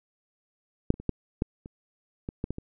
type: clicks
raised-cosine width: 3 ms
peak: -6 / -29 / -27 / -12 / -12 / -28 / -20 / -16 / -18 / -23 dBFS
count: 10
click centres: 0.904 / 0.941 / 1 / 1.093 / 1.421 / 1.659 / 2.289 / 2.441 / 2.506 / 2.584 s
effects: none